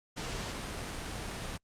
pink noise, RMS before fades -38 dBFS, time 0.16-1.58 s, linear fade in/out 20 ms, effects low-pass 8000 Hz 12 dB/octave + Opus 48 kbps

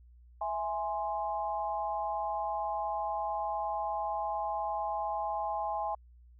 sine chord, E augmented, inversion none, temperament equal, 659.3 / 830.6 / 1046.5 Hz, E5 / G#5 / B#5, 0 / 0 / 0 cents, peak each -37 / -33 / -38 dBFS, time 0.41-5.95 s, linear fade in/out 5 ms, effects added 60 Hz sine -54 dBFS peak until 6.39 s

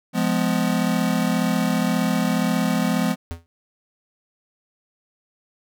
square chord, F diminished, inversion none, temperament just, 174.61 / 209.5 / 251.4 Hz, F3 / Ab3 / Cb4, 0 / +15 / +31 cents, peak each -24 dBFS, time 0.13-3.16 s, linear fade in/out 50 ms
square tone with exponential decay, 84 Hz, E2, 33 cents sharp, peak -24 dBFS, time 3.31-3.46 s, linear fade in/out 0 ms, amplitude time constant 31 ms
effects none

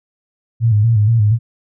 sine tone with vibrato, 110 Hz, A2, in tune, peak -9 dBFS, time 0.6-1.39 s, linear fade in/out 50 ms, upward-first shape square, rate 4.2 Hz, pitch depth 84 cents each way, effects none

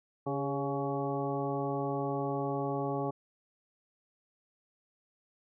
harmonic tone with a mistuned harmonic, 140 Hz, C#3, 18 cents sharp, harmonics 1 / 2 / 3 / 4 / 5 / 6 / 8, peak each -37 / -37 / -36 / -39 / -40 / -39 / -42 dBFS, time 0.26-3.11 s, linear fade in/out 10 ms, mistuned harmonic 3, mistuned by -43 cents, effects none

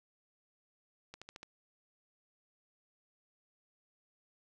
accelerating click train, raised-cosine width 0.2 ms, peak -30 dBFS, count 5, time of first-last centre 1.14-1.431 s, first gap 76 ms, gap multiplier 0.97, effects none

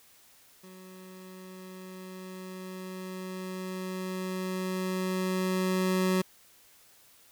25% pulse tone with level ramp, 185.9 Hz, F#3, 8 cents sharp, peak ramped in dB -44 to -20 dBFS, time 0.63-6.22 s, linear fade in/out 10 ms, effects white hiss -59 dBFS RMS until 7.31 s

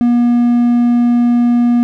triangle tone, 240 Hz, B3, 49 cents flat, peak -6 dBFS, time 0.01-1.83 s, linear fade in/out 0 ms, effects none

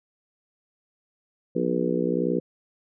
harmonic tone with a mistuned harmonic, 61.1 Hz, B1, 18 cents flat, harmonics 3 / 4 / 5 / 6 / 7 / 8, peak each -29 / -29 / -29 / -29 / -29 / -29 dBFS, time 1.55-2.4 s, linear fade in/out 10 ms, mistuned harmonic 3, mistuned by -80 cents, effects none

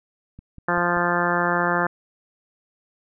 click train, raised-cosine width 5 ms, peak -28 dBFS, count 4, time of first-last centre 0.39-0.97 s, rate 5.17 Hz
harmonic tone, 174.61 Hz, F3, in tune, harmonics 1 / 2 / 3 / 4 / 5 / 6 / 7 / 8 / 9 / 10, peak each -28 / -28 / -28 / -28 / -28 / -28 / -28 / -28 / -28 / -28 dBFS, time 0.68-1.87 s, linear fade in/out 5 ms
effects none

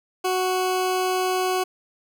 20% pulse tone, 370 Hz, F#4, in tune, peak -16 dBFS, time 0.24-1.64 s, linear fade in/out 10 ms, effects none

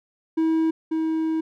triangle tone pair in turn, 322 / 319.8 Hz, E4 / D#4, -41 / +48 cents, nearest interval unison, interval 11 cents, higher first, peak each -16 / -19 dBFS, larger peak first, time 0.37-0.71 / 0.91-1.41 s, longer second, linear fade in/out 10 ms, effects none

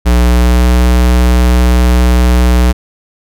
square tone with pitch glide, 60.1 to 61.26 Hz, B1 to B1, -46 to -13 cents, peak -6 dBFS, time 0.05-2.73 s, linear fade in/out 20 ms, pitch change +33 cents, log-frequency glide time 0.21-0.65 s, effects none

